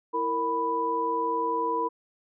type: tone cluster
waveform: sine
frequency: 331.5 / 462.4 / 989 Hz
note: E4 / A#4 / B5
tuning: +10 / -14 / +2 cents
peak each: -34 / -30 / -26 dBFS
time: 0.13-1.89 s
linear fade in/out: 20 ms
effects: none